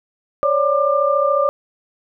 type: tone cluster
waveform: sine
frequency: 549 / 583 / 1193 Hz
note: C#5 / D5 / D6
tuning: -17 / -13 / +27 cents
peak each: -18 dBFS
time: 0.43-1.49 s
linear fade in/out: 0 ms
effects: none